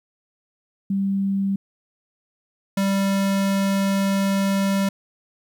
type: tone pair in turn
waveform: sine / square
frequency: 196 / 196 Hz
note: G3 / G3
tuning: 0 / 0 cents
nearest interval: unison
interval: 0 cents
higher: neither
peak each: -19 dBFS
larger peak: neither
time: 0.9-1.56 / 2.77-4.89 s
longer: second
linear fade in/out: 5 ms
effects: 10-bit